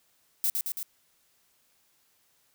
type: noise with echo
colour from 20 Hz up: violet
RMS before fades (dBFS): -26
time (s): 0.44-0.5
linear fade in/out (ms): 0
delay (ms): 110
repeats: 3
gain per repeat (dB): -3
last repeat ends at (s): 0.83
effects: white hiss -68 dBFS RMS until 2.54 s